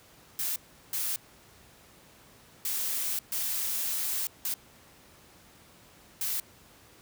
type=noise bursts at uneven times; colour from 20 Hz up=blue; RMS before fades=-31 dBFS; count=6; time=0.39-0.56 / 0.93-1.16 / 2.65-3.19 / 3.32-4.27 / 4.45-4.54 / 6.21-6.4 s; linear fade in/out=2 ms; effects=pink hiss -56 dBFS RMS until 7.01 s + high-pass 60 Hz 12 dB/octave